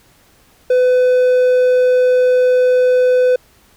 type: tone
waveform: triangle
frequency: 503 Hz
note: B4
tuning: 32 cents sharp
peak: -7 dBFS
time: 0.7-3.36 s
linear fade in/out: 5 ms
effects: pink hiss -51 dBFS RMS until 3.76 s